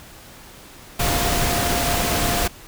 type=tone in noise; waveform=sine; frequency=698.5 Hz; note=F5; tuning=in tune; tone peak=-26 dBFS; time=0.99-2.48 s; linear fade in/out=10 ms; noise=pink; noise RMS=-21 dBFS; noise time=0.99-2.48 s; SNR=-8 dB; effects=pink hiss -43 dBFS RMS until 2.67 s